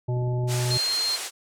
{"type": "harmonic tone", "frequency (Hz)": 123.47, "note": "B2", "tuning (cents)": 0, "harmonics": [1, 3, 5, 7], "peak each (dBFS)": [-23, -33, -37, -40], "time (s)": [0.08, 0.78], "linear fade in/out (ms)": 10}
{"type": "click train", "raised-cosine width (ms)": 3, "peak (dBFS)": -30, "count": 12, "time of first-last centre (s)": [0.17, 0.758], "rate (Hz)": 18.7}
{"type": "band-pass noise", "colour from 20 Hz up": "white", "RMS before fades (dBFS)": -33, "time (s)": [0.47, 1.31], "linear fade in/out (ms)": 50, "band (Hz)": [370, 9600], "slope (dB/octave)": 24}
{"type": "tone", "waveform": "sine", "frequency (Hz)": 4198, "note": "C8", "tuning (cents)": 5, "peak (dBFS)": -23, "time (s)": [0.7, 1.17], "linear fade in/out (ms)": 20}
{"effects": []}